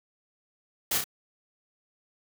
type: noise with echo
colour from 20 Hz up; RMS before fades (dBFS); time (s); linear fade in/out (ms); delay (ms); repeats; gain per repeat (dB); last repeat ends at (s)
white; -27; 0.91-0.98; 5; 31; 2; -4; 1.042
effects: none